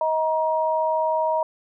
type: tone pair together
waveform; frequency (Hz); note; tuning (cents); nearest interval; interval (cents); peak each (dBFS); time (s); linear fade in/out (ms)
sine; 632 / 946.9; D#5 / A#5; +27 / +27; perfect fifth; 700; -22; 0.01-1.43; 2
effects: none